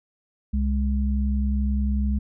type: tone pair together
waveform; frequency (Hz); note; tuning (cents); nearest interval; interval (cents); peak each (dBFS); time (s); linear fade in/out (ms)
sine; 65.41 / 207.7; C2 / G#3; 0 / 0; octave + minor sixth; 2000; -21 / -26; 0.53-2.19; 10
effects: none